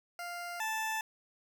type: tone pair in turn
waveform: 20% pulse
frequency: 698.5 / 878.4 Hz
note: F5 / A5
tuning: 0 / -3 cents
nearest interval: major third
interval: 397 cents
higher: second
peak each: -34 / -28 dBFS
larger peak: second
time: 0.19-0.6 / 0.6-1.01 s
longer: neither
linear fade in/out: 2 ms
effects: none